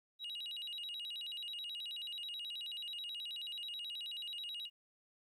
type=tone with vibrato; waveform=sine; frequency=3322 Hz; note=G#7; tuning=in tune; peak=-39 dBFS; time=0.19-4.7 s; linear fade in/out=50 ms; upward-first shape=square; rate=9.3 Hz; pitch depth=260 cents each way; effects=tanh soft clip ceiling -40 dBFS + 13-bit